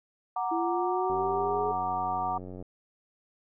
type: chord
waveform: sine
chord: Gb augmented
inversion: none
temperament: equal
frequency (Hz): 740 / 932.3 / 1174.7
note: Gb5 / Bb5 / D6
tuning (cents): 0 / 0 / 0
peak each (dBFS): -30 / -33 / -34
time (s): 0.36-2.38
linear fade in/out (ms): 5
type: linear sweep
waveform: sine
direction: up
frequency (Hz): 329.6 to 423.5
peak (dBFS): -29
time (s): 0.51-1.72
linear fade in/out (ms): 10
type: click train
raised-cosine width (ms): 2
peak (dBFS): -29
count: 141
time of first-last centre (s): 1.1-2.625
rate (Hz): 91.8
effects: none